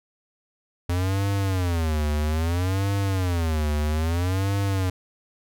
square tone with vibrato, 86.2 Hz, F2, 22 cents flat, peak -22 dBFS, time 0.89-4.9 s, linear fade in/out 5 ms, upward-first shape sine, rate 0.61 Hz, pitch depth 250 cents each way, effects none

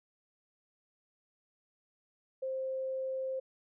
sine tone, 526 Hz, C5, 9 cents sharp, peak -33 dBFS, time 2.42-3.4 s, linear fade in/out 10 ms, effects none

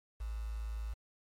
sine tone with quantisation, 54.9 Hz, A1, 3 cents flat, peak -36 dBFS, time 0.2-0.94 s, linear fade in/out 10 ms, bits 9, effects MP3 64 kbps

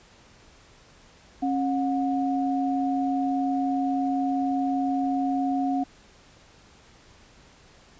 sine tone pair together, 272.1 / 725 Hz, C#4 / F#5, -32 / -35 cents, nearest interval octave + perfect fourth, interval 1697 cents, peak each -24 / -27 dBFS, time 1.42-5.84 s, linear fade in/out 10 ms, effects pink hiss -54 dBFS RMS until 7.99 s + resampled to 16000 Hz

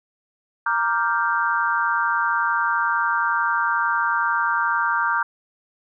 sine chord, G minor seventh, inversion first, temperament equal, 932.3 / 1174.7 / 1396.9 / 1568 Hz, Bb5 / D6 / F6 / G6, 0 / 0 / 0 / 0 cents, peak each -24 dBFS, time 0.66-5.23 s, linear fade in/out 5 ms, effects none

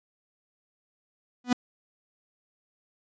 45% pulse tone with exponential growth, 246.9 Hz, B3, in tune, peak -16 dBFS, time 1.44-1.53 s, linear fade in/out 5 ms, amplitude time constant 18 ms, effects resampled to 16000 Hz

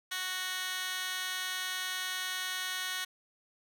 15% pulse tone with high-pass filter, 370 Hz, F#4, in tune, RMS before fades -36 dBFS, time 0.11-3.05 s, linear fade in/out 10 ms, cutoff 2200 Hz, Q 2, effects none

